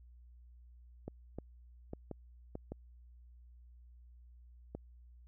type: clicks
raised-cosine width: 2 ms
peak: -28 dBFS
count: 7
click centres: 1.08 / 1.386 / 1.934 / 2.113 / 2.554 / 2.72 / 4.75 s
effects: added 60 Hz sine -55 dBFS peak until 5.27 s